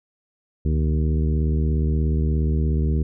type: harmonic tone with a mistuned harmonic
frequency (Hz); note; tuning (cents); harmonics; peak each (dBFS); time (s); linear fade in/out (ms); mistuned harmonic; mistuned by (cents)
76.9; D#2; -20; 1 / 2 / 3 / 4 / 5 / 6; -19 / -24 / -29 / -34 / -33 / -39; 0.65-3.03; 5; 1; -120
effects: none